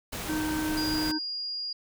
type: noise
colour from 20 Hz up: pink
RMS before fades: -35 dBFS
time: 0.12-1.12 s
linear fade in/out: 10 ms
type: harmonic tone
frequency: 309.6 Hz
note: D#4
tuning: 9 cents flat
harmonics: 1 / 3 / 5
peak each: -28 / -40 / -39 dBFS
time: 0.28-1.19 s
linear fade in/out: 20 ms
type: tone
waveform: sine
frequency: 4842 Hz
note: D#8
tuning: 48 cents flat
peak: -31 dBFS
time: 0.77-1.73 s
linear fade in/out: 5 ms
effects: none